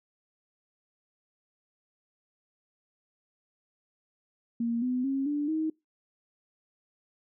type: tone with pitch steps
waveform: sine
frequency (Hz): 233.4 / 251.6 / 271.2 / 292.4 / 315.2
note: A#3 / B3 / C#4 / D4 / D#4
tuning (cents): +2 / +32 / -38 / -7 / +23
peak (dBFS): -26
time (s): 4.6-5.7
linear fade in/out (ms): 5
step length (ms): 220
effects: noise-tail reverb RT60 0.2 s tail -24 dB re dry